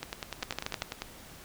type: two click trains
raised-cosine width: 0.2 ms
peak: -17 / -14 dBFS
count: 11 / 6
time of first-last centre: 0.03-1.02 / 0.43-0.821 s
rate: 10.1 / 12.8 Hz
effects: pink hiss -50 dBFS RMS until 1.44 s